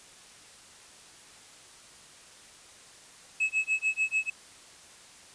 triangle tone with tremolo, 2584 Hz, E7, 35 cents flat, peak -21 dBFS, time 3.4-4.3 s, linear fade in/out 5 ms, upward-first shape sine, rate 6.8 Hz, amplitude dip 100%, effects white hiss -52 dBFS RMS until 5.34 s + resampled to 22050 Hz

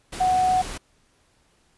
sine tone in noise, 740 Hz, F#5, in tune, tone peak -17 dBFS, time 0.2-0.62 s, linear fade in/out 10 ms, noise pink, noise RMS -34 dBFS, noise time 0.12-0.78 s, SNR +14 dB, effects pink hiss -63 dBFS RMS until 1.77 s + resampled to 24000 Hz

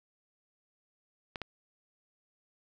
clicks, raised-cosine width 0.3 ms, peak -21 dBFS, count 2, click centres 1.358 / 1.417 s, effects none

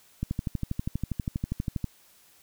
click train, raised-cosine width 5 ms, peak -16 dBFS, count 21, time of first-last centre 0.23-1.843 s, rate 12.4 Hz, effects white hiss -59 dBFS RMS until 2.42 s

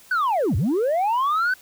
sine linear two-way sweep, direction down then up, 1542 to 73.42 to 1542 Hz, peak -16 dBFS, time 0.11-1.54 s, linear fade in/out 5 ms, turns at 0.56 s, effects tanh soft clip ceiling -17 dBFS + white hiss -50 dBFS RMS until 1.61 s

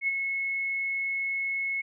sine tone with ADSR envelope, 2186 Hz, C#7, 25 cents flat, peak -22 dBFS, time 0.01-1.82 s, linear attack 67 ms, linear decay 27 ms, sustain -5 dB, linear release 17 ms, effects none

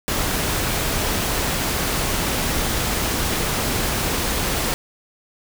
pink noise, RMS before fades -22 dBFS, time 0.08-4.74 s, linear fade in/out 0 ms, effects none

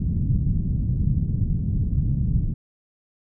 white low-pass noise, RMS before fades -22 dBFS, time 0-2.54 s, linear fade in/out 10 ms, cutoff 160 Hz, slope 24 dB/octave, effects none

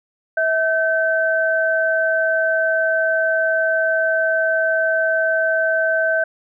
sine tone pair together, 647 / 1540.6 Hz, E5 / G6, -32 / -30 cents, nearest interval octave + minor third, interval 1502 cents, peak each -18 dBFS, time 0.37-6.24 s, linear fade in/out 5 ms, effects none

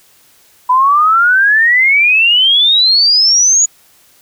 sine exponential sweep, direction up, 987.8 to 6880 Hz, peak -6 dBFS, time 0.69-3.66 s, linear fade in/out 10 ms, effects white hiss -48 dBFS RMS until 4.21 s

